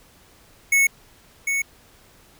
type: tone pair in turn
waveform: square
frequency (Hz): 2203 / 2213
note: C#7 / C#7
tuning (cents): -11 / -3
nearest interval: unison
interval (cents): 8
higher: second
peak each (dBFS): -15 / -21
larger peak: first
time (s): 0.72-0.87 / 1.47-1.62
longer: neither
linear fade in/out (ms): 5
effects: pink hiss -53 dBFS RMS until 2.39 s